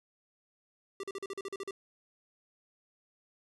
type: tone bursts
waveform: square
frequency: 392 Hz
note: G4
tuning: in tune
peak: -37 dBFS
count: 10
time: 1-1.709 s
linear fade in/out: 2 ms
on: 34 ms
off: 41 ms
effects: resampled to 24000 Hz